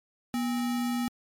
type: tone with sample-and-hold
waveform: sine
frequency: 242 Hz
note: B3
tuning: 35 cents flat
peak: -26 dBFS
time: 0.34-1.08 s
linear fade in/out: 0 ms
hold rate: 1050 Hz
effects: MP3 64 kbps